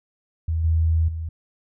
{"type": "tone with level steps", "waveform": "sine", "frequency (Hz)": 81.1, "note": "E2", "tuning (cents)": -28, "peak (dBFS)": [-20, -16, -26], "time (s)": [0.48, 1.29], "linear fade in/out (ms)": 5, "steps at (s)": [0.64, 1.08], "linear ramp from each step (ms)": 5, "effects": []}